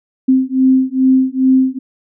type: beating tone pair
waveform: sine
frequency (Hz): 260.1 / 262.5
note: C4 / C4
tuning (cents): -10 / +6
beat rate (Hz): 2.4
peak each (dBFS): -12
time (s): 0.28-1.79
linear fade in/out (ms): 10
effects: none